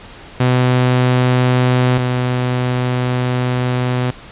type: tone pair in turn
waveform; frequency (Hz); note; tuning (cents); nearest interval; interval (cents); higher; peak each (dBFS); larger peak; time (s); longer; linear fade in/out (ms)
sawtooth; 125.9 / 125.17; B2 / B2; +34 / +24; unison; 10; first; -7 / -11; first; 0.4-1.98 / 1.98-4.11; second; 5
effects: pink hiss -37 dBFS RMS until 4.31 s + resampled to 8000 Hz